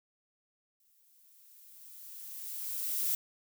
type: noise with exponential growth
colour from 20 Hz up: violet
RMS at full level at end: -30 dBFS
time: 0.8-3.15 s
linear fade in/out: 2 ms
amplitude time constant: 510 ms
effects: none